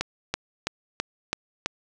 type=click train; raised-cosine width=0.2 ms; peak=-8 dBFS; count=6; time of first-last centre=0.01-1.66 s; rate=3.03 Hz; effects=none